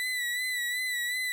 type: tone with vibrato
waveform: 35% pulse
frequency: 1975.5 Hz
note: B6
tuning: in tune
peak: -27 dBFS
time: 0-1.32 s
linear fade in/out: 0 ms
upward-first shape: sine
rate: 2.7 Hz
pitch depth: 44 cents each way
effects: none